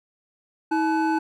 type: tone cluster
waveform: triangle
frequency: 320.3 / 862 / 1500 Hz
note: E4 / A5 / F#6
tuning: -50 / -36 / +23 cents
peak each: -20 / -22 / -29 dBFS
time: 0.71-1.19 s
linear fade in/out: 10 ms
effects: none